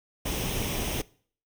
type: noise with comb filter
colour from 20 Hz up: pink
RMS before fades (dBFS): -30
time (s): 0.25-1.02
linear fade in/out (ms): 10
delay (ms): 0.34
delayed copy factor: +0.55
effects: noise-tail reverb RT60 0.5 s tail -22 dB re dry